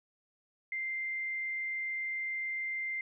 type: tone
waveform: sine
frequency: 2091 Hz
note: C7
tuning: 2 cents flat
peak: -33 dBFS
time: 0.72-3.01 s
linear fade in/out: 2 ms
effects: none